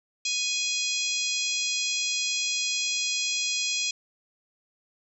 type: harmonic tone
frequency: 830.6 Hz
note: G#5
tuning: in tune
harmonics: 3 / 4 / 5 / 6 / 7 / 8 / 9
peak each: -31 / -32 / -33 / -34 / -34 / -35 / -36 dBFS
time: 0.25-3.91 s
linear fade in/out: 5 ms
effects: none